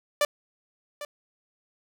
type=tone with echo; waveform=sawtooth; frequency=587.3 Hz; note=D5; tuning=in tune; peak=-16 dBFS; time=0.21-0.25 s; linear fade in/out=2 ms; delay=800 ms; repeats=1; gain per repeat=-14 dB; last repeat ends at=1.05 s; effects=none